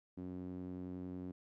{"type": "tone with band-pass filter", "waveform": "sawtooth", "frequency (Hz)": 91, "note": "F#2", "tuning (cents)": -28, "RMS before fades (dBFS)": -45, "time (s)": [0.17, 1.32], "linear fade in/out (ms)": 10, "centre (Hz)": 260, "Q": 2.5, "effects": []}